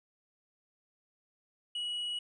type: tone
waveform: triangle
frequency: 2919 Hz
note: F#7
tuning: 24 cents flat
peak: -32 dBFS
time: 1.75-2.19 s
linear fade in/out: 5 ms
effects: resampled to 24000 Hz